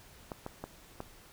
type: clicks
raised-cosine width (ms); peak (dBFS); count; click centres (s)
1; -24; 4; 0.318 / 0.464 / 0.64 / 1.004
effects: pink hiss -56 dBFS RMS until 1.32 s